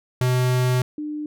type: tone pair in turn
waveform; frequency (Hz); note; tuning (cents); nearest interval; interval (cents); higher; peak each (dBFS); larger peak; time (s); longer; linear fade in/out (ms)
square / sine; 126.2 / 300.2; B2 / D4; +38 / +38; octave + minor third; 1500; second; -18 / -26; first; 0.21-0.82 / 0.98-1.26; first; 2
effects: none